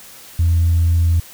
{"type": "tone", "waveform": "sine", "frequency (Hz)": 84.1, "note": "E2", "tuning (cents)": 35, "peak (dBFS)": -10, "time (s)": [0.39, 1.2], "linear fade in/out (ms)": 5, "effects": ["tanh soft clip ceiling -8 dBFS", "white hiss -40 dBFS RMS until 1.33 s"]}